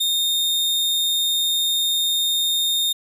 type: tone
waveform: 40% pulse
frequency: 3667 Hz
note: A#7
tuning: 29 cents flat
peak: -17 dBFS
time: 0-2.93 s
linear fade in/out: 10 ms
effects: none